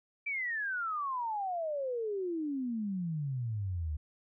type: exponential sweep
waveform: sine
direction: down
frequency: 2355 to 72.6 Hz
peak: -32 dBFS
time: 0.26-3.97 s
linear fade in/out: 10 ms
effects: none